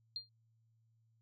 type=tone with exponential decay; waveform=sine; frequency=4200 Hz; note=C8; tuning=6 cents sharp; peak=-35 dBFS; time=0.16-0.29 s; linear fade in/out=1 ms; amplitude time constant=28 ms; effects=added 113 Hz sine -70 dBFS peak until 1.21 s

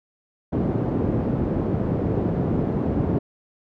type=band-pass noise; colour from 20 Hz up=pink; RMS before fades=-23 dBFS; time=0.52-3.19 s; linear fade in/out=10 ms; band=100 to 400 Hz; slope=12 dB/octave; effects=none

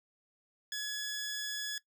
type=tone; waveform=15% pulse; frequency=1693 Hz; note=G#6; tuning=33 cents sharp; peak=-29 dBFS; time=0.72-1.78 s; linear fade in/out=2 ms; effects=noise-tail reverb RT60 0.1 s tail -19 dB re dry

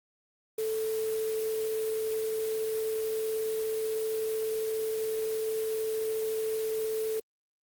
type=tone in noise; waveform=sine; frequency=440 Hz; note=A4; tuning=in tune; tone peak=-28 dBFS; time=0.58-7.2 s; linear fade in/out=5 ms; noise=white; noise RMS=-42 dBFS; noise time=0.58-7.2 s; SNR=+11 dB; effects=Opus 24 kbps

